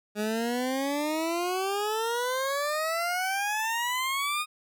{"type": "exponential sweep", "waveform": "20% pulse", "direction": "up", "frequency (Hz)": [206.8, 1244], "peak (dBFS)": -22, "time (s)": [0.15, 4.46], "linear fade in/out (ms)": 50, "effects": []}